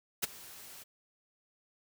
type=noise with ADSR envelope; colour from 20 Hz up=white; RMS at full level=-29 dBFS; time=0.22-0.84 s; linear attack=19 ms; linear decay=16 ms; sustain=-21 dB; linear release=17 ms; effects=none